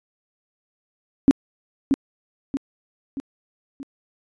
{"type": "tone with echo", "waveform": "sine", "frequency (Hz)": 274.1, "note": "C#4", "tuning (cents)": -19, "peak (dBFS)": -8, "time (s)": [1.28, 1.31], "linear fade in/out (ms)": 0, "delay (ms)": 630, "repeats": 4, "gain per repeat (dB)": -6, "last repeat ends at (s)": 3.83, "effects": ["resampled to 22050 Hz"]}